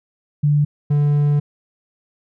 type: tone pair in turn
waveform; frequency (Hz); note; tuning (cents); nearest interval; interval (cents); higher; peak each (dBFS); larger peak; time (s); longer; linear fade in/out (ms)
sine / triangle; 146.83 / 146; D3 / D3; 0 / -10; unison; 10; first; -12 / -11; second; 0.43-0.65 / 0.9-1.4; second; 10
effects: none